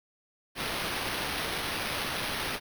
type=noise with sample-and-hold; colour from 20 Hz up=violet; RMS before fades=-33 dBFS; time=0.55-2.6 s; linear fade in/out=50 ms; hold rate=7350 Hz; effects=none

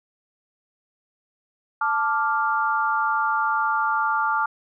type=chord; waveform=sine; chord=D minor; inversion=second; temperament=equal; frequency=880 / 1174.7 / 1396.9 Hz; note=A5 / D6 / F6; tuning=0 / 0 / 0 cents; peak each=-24 dBFS; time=1.81-4.46 s; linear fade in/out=5 ms; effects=none

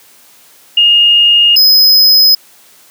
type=tone pair in turn; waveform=sine / square; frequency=2844 / 5067 Hz; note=F7 / D#8; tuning=+31 / +31 cents; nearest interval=minor seventh; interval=1000 cents; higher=second; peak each=-4 dBFS; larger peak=neither; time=0.77-1.56 / 1.56-2.35 s; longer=neither; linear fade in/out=5 ms; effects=white hiss -43 dBFS RMS until 2.9 s + high-pass 150 Hz 12 dB/octave

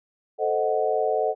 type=chord; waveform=sine; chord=A diminished seventh; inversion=none; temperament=equal; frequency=440 / 523.3 / 622.3 / 740 Hz; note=A4 / C5 / Eb5 / Gb5; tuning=0 / 0 / 0 / 0 cents; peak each=-25 / -28 / -26 / -26 dBFS; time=0.38-1.35 s; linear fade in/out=50 ms; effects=none

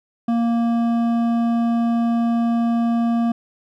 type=tone with hard clipping; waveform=triangle; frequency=233.1 Hz; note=A#3; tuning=in tune; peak=-18 dBFS; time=0.28-3.32 s; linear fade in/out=5 ms; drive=13 dB; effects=none

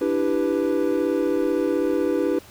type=chord; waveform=triangle; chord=E minor seventh; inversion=third; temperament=equal; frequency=293.7 / 329.6 / 392 / 493.9 Hz; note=D4 / E4 / G4 / B4; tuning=0 / 0 / 0 / 0 cents; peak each=-23 dBFS; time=0.01-2.39 s; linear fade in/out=5 ms; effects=pink hiss -47 dBFS RMS until 2.5 s

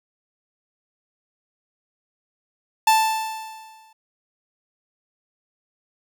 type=tone with exponential decay; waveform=45% pulse; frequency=881 Hz; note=A5; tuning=2 cents sharp; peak=-12 dBFS; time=2.87-3.93 s; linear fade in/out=5 ms; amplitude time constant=230 ms; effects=none

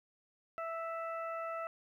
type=harmonic tone; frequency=659.3 Hz; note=E5; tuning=in tune; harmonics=1 / 2 / 3 / 4; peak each=-40 / -40 / -51 / -53 dBFS; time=0.58-1.67 s; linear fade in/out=0 ms; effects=12-bit

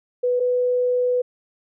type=tone pair in turn; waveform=sine; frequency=493.9 / 495.9 Hz; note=B4 / B4; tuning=0 / +7 cents; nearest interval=unison; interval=7 cents; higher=second; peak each=-17 dBFS; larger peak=neither; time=0.23-0.4 / 0.4-1.22 s; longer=second; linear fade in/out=10 ms; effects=none

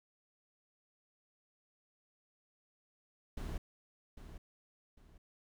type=noise with echo; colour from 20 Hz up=brown; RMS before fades=-40 dBFS; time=3.37-3.58 s; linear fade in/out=5 ms; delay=800 ms; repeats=2; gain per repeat=-10 dB; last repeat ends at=5.18 s; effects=none

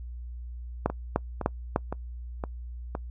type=two click trains; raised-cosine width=1 ms; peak=-17 / -9 dBFS; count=5 / 4; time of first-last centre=0.9-2.951 / 0.86-1.761 s; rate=1.95 / 3.33 Hz; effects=noise-tail reverb RT60 0.1 s tail -24 dB re dry + added 60 Hz sine -36 dBFS peak until 3.1 s

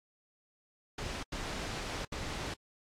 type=noise bursts at uneven times; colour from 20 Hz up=pink; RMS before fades=-38 dBFS; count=3; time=0.98-1.23 / 1.32-2.05 / 2.12-2.54 s; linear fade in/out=5 ms; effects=low-pass 6000 Hz 12 dB/octave + AAC 64 kbps

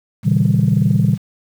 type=chord; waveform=sine; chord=A# diminished seventh; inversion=none; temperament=equal with one note detuned; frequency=116.54 / 138.59 / 160.68 / 196 Hz; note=A#2 / C#3 / E3 / G3; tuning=0 / 0 / -44 / 0 cents; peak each=-16 dBFS; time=0.23-1.18 s; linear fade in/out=50 ms; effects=tanh soft clip ceiling -4 dBFS + 7-bit

